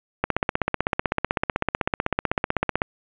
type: click train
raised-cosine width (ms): 0.5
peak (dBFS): -5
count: 42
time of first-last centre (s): 0.24-2.819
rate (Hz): 15.9
effects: resampled to 8000 Hz + 7-bit